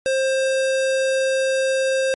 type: tone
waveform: square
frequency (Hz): 530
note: C5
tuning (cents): +22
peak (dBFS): -18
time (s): 0.06-2.14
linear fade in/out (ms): 0
effects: MP3 48 kbps